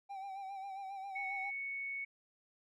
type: tone with vibrato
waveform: triangle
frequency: 780 Hz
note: G5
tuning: 9 cents flat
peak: -40 dBFS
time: 0.09-1.51 s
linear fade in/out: 20 ms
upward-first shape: sine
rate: 7.4 Hz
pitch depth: 47 cents each way
type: tone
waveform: sine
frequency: 2217 Hz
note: C#7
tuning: in tune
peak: -38 dBFS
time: 1.15-2.05 s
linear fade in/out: 10 ms
effects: none